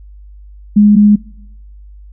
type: tone pair in turn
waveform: sine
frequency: 207.8 / 207.8 Hz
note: G#3 / G#3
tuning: +1 / +1 cents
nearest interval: unison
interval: 0 cents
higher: neither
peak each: -3 dBFS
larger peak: neither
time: 0.76-0.96 / 0.96-1.16 s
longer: neither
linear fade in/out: 10 ms
effects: noise-tail reverb RT60 0.9 s tail -23 dB re dry + added 50 Hz sine -33 dBFS peak until 2.12 s